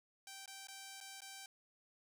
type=tone with dropouts; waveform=5% pulse; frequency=780 Hz; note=G5; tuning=9 cents flat; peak=-38 dBFS; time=0.27-1.46 s; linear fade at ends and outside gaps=2 ms; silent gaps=0.459-0.477 / 0.671-0.684 / 1.004-1.01 / 1.206-1.218 s; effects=none